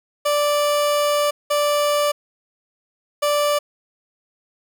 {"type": "tone bursts at uneven times", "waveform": "30% pulse", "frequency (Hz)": 586, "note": "D5", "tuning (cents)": -4, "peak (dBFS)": -14, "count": 3, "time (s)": [[0.25, 1.31], [1.5, 2.12], [3.22, 3.59]], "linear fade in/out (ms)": 10, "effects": ["9-bit"]}